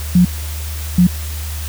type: tone bursts at uneven times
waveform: sine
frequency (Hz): 178.5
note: F3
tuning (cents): +38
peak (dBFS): -6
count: 2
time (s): 0.15-0.25 / 0.98-1.07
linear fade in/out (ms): 5
effects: added 76 Hz sine -22 dBFS peak until 1.68 s + white hiss -31 dBFS RMS until 1.68 s